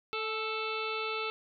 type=harmonic tone with a mistuned harmonic; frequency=440 Hz; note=A4; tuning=in tune; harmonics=1 / 2 / 3 / 5 / 6 / 7 / 8 / 9 / 10; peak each=-37 / -44 / -37 / -43 / -38 / -48 / -44 / -46 / -49 dBFS; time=0.13-1.3 s; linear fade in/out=0 ms; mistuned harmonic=2; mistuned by=-32 cents; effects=none